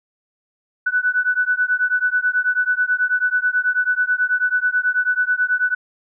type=beating tone pair; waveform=sine; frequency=1485 / 1494.2 Hz; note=F#6 / F#6; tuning=+6 / +17 cents; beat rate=9.2 Hz; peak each=-19 dBFS; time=0.86-5.75 s; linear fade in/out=10 ms; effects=none